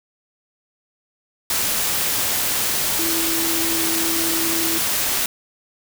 sine tone in noise, 329.6 Hz, E4, in tune, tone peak -25 dBFS, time 2.99-4.78 s, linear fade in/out 2 ms, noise white, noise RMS -21 dBFS, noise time 1.5-5.26 s, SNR -7 dB, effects none

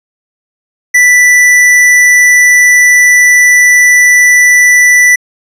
triangle tone with tanh clipping, 1975.5 Hz, B6, in tune, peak -4 dBFS, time 0.94-5.16 s, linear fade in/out 10 ms, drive 18 dB, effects resampled to 32000 Hz

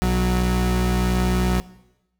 35% pulse tone pair together, 60.95 / 183.7 Hz, B1 / F#3, -22 / -12 cents, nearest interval octave + perfect fifth, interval 1910 cents, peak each -19 dBFS, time 0.02-1.6 s, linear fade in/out 0 ms, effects noise-tail reverb RT60 0.9 s tail -19 dB re dry

